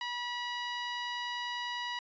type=tone; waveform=15% pulse; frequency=970 Hz; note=B5; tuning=31 cents flat; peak=-28 dBFS; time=0.01-1.99 s; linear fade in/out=2 ms; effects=resampled to 16000 Hz